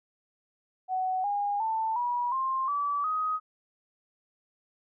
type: tone with pitch steps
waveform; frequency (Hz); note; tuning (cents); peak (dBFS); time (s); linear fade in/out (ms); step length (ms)
sine; 747 / 814.6 / 888.3 / 968.7 / 1056.4 / 1152 / 1256.3; F#5 / G#5 / A5 / B5 / C6 / D6 / D#6; +16 / -34 / +16 / -34 / +16 / -34 / +16; -26; 0.88-3.4; 50; 360
effects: none